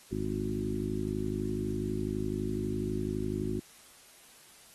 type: harmonic tone with a mistuned harmonic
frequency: 52 Hz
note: G#1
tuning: 3 cents sharp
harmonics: 1 / 2 / 3 / 4 / 5 / 6 / 7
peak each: -41 / -38 / -41 / -37 / -38 / -38 / -36 dBFS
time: 0.11-3.6 s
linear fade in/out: 10 ms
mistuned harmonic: 2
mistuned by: +16 cents
effects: white hiss -56 dBFS RMS until 4.74 s + AAC 32 kbps